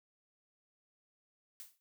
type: noise with exponential decay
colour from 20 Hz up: blue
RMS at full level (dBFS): -45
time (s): 1.6-1.8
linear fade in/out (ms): 0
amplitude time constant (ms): 42
effects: noise-tail reverb RT60 0.1 s tail -18 dB re dry